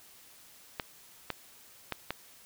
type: clicks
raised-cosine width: 0.3 ms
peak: -16 dBFS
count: 4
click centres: 0.798 / 1.303 / 1.923 / 2.106 s
effects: white hiss -56 dBFS RMS until 2.45 s